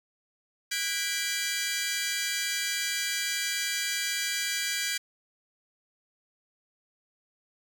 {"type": "chord", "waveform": "15% pulse", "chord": "G# half-diminished seventh", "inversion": "third", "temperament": "equal with one note detuned", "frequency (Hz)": [1480, 1630.8, 1975.5, 2349], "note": ["F#6", "G#6", "B6", "D7"], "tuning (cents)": [0, -32, 0, 0], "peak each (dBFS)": [-32, -26, -28, -26], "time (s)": [0.71, 4.98], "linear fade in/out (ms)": 10, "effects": []}